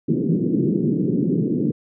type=band-pass noise; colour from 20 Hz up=pink; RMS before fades=-20 dBFS; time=0.08-1.72 s; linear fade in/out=10 ms; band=140 to 400 Hz; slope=48 dB/octave; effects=none